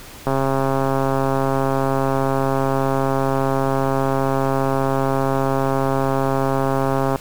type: click train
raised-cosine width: 1 ms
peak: -6 dBFS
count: 931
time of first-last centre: 0.27-7.159 s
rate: 135 Hz
effects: pink hiss -39 dBFS RMS until 7.2 s